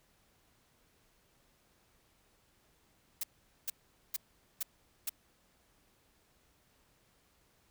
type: noise bursts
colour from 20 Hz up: blue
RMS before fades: -35 dBFS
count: 5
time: 3.21-5.095 s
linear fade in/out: 5 ms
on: 25 ms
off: 440 ms
effects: pink hiss -70 dBFS RMS until 7.7 s